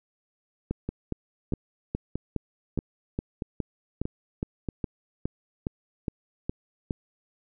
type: two click trains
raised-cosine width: 3 ms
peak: -17 / -15 dBFS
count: 7 / 16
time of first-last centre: 0.89-4.687 / 0.71-6.908 s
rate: 1.58 / 2.42 Hz
effects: none